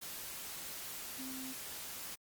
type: tone in noise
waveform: sine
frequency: 261.6 Hz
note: C4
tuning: in tune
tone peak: -44 dBFS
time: 1.18-1.54 s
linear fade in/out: 20 ms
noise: white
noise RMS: -45 dBFS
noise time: 0.01-2.16 s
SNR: -2 dB
effects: Opus 48 kbps